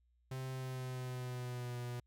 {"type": "tone with pitch glide", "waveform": "45% pulse", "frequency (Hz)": [130.81, 122.05], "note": ["C3", "B2"], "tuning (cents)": [0, -20], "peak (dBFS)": -40, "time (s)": [0.31, 2], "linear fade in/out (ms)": 5, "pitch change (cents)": -120, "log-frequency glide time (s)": [0.52, 1.78], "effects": ["added 60 Hz sine -70 dBFS peak until 2.06 s"]}